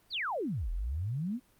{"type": "exponential two-way sweep", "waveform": "sine", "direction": "down then up", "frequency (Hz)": [4978, 38.56, 265.6], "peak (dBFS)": -31, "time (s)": [0.1, 1.4], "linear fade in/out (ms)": 50, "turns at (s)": 0.71, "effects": ["pink hiss -66 dBFS RMS until 1.59 s", "Opus 32 kbps"]}